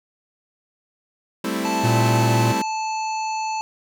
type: chord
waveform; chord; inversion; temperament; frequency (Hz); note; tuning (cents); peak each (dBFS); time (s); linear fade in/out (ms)
sawtooth; A minor seventh; third; equal; 196 / 220 / 261.6 / 329.6; G3 / A3 / C4 / E4; 0 / 0 / 0 / 0; -24; 1.44-2.62; 5
type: harmonic tone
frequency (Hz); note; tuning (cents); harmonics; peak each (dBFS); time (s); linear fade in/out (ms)
875; A5; -10; 1 / 3 / 5 / 7 / 8; -23 / -33 / -37 / -40 / -41; 1.65-3.61; 0
type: tone with vibrato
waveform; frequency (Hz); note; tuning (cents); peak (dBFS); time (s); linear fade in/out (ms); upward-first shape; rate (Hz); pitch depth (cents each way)
square; 116.5; A#2; -1; -18; 1.83-2.53; 20; square; 15; 11
effects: none